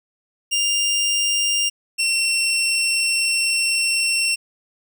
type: tone pair in turn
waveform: 20% pulse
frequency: 2800 / 2716 Hz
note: F7 / F7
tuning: +4 / -49 cents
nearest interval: minor second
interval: 53 cents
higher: first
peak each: -13 dBFS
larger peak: neither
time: 0.51-1.7 / 1.98-4.36 s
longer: second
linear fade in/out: 20 ms
effects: none